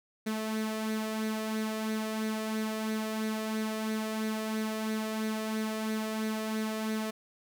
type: tone with flanger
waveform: sawtooth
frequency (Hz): 218.2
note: A3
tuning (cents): -14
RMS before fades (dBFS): -33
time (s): 0.26-7.11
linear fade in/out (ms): 10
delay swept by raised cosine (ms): 0.48 to 1.68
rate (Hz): 3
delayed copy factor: +0.5
effects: none